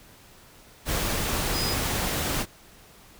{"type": "tone in noise", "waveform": "sine", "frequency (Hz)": 4978, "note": "D#8", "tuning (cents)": 0, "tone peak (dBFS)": -29, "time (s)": [1.52, 1.76], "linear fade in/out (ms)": 50, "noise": "pink", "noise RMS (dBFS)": -27, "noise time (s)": [0.85, 2.46], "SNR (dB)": -5, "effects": ["pink hiss -52 dBFS RMS until 3.19 s"]}